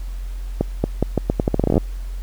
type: accelerating click train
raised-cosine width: 2 ms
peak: -3 dBFS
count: 17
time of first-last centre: 0.61-1.779 s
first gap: 230 ms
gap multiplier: 0.81
effects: added 44 Hz sine -25 dBFS peak until 2.22 s + pink hiss -48 dBFS RMS until 2.22 s